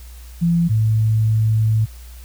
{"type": "tone pair in turn", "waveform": "sine", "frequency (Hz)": [170, 109.95], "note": ["F3", "A2"], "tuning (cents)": [-46, -1], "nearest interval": "minor sixth", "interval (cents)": 755, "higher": "first", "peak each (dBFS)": -13, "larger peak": "neither", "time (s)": [[0.41, 0.69], [0.69, 1.86]], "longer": "second", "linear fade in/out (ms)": 20, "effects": ["added 60 Hz sine -35 dBFS peak until 2.24 s", "white hiss -47 dBFS RMS until 2.24 s"]}